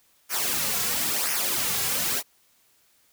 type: noise with flanger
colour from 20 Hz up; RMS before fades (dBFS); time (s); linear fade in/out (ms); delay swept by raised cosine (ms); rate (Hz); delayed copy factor
white; -26; 0.29-2.23; 50; 0.25 to 3.35; 0.98; -0.65
effects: white hiss -63 dBFS RMS until 3.12 s